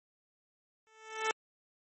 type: tone with exponential growth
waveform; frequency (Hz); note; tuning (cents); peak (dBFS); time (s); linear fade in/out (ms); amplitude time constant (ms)
10% pulse; 440; A4; 0; -18; 0.87-1.31; 0; 95
effects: MP3 32 kbps